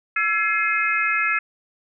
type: harmonic tone with a mistuned harmonic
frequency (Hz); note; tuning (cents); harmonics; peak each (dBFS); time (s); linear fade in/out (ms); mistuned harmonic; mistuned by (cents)
423.3; G#4; +33; 3 / 4 / 5 / 6; -24 / -24 / -24 / -24; 0.16-1.39; 5; 3; +91
effects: none